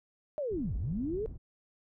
sine linear two-way sweep, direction down then up, 623 to 41.2 to 454 Hz, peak -31 dBFS, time 0.38-1.26 s, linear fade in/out 0 ms, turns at 0.76 s
pink low-pass noise, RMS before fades -42 dBFS, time 0.5-1.38 s, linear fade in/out 20 ms, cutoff 160 Hz, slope 12 dB/octave
effects none

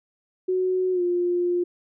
sine tone with pitch glide, 370 to 352.7 Hz, F#4 to F4, 0 to +17 cents, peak -20 dBFS, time 0.48-1.64 s, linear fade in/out 10 ms, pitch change -83 cents, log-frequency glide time 0.92-1.02 s, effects none

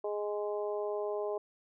harmonic tone, 207.7 Hz, G#3, in tune, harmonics 2 / 3 / 4 / 5, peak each -34 / -37 / -43 / -46 dBFS, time 0.04-1.38 s, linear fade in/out 5 ms, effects none

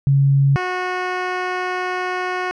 sine / 10% pulse tone pair in turn, 138.59 / 365.2 Hz, C#3 / F#4, 0 / -23 cents, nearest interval octave + perfect fourth, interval 1677 cents, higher second, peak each -11 / -12 dBFS, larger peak first, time 0.07-0.56 / 0.56-2.51 s, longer second, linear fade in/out 0 ms, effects low-pass 3000 Hz 12 dB/octave

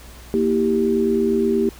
sine chord, E diminished, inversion second, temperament equal with one note detuned, 233.1 / 323.6 / 392 Hz, Bb3 / E4 / G4, 0 / -32 / 0 cents, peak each -20 / -24 / -18 dBFS, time 0.34-1.69 s, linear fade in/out 0 ms, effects added 60 Hz sine -40 dBFS peak until 1.79 s + pink hiss -44 dBFS RMS until 1.79 s

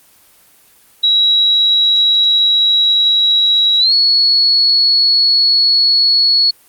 sine tone with pitch glide, 3874 to 4374 Hz, B7 to C#8, -34 to -24 cents, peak -8 dBFS, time 1.03-6.51 s, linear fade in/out 10 ms, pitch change +210 cents, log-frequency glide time 3.79-3.93 s, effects white hiss -48 dBFS RMS until 6.68 s + Opus 24 kbps

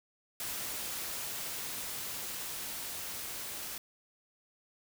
white noise with level ramp, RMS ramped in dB -38 to -41 dBFS, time 0.4-3.78 s, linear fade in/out 2 ms, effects none

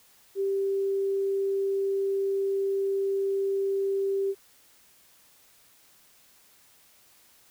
sine tone, 392 Hz, G4, in tune, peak -24 dBFS, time 0.35-4.35 s, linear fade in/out 50 ms, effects white hiss -59 dBFS RMS until 7.5 s

